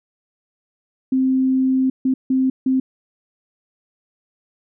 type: tone bursts at uneven times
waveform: sine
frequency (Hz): 261.6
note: C4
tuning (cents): 0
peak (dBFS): -14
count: 4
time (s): 1.12-1.9 / 2.05-2.14 / 2.3-2.5 / 2.66-2.8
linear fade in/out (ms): 5
effects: none